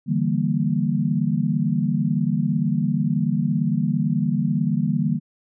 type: chord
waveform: sine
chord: E half-diminished seventh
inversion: third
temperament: equal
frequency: 146.83 / 164.81 / 196 / 233.1 Hz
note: D3 / E3 / G3 / Bb3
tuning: 0 / 0 / 0 / 0 cents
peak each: -24 dBFS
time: 0.06-5.2 s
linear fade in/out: 50 ms
effects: none